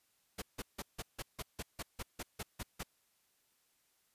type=noise bursts; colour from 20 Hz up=pink; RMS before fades=-41 dBFS; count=13; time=0.38-2.833 s; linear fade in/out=10 ms; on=41 ms; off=160 ms; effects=white hiss -75 dBFS RMS until 4.14 s + resampled to 32000 Hz